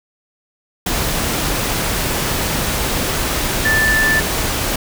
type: tone in noise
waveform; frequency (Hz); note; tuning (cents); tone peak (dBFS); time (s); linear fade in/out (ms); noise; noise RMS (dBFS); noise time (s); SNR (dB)
sine; 1760; A6; 0; -13; 3.65-4.2; 5; pink; -19; 0.86-4.76; +3
effects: none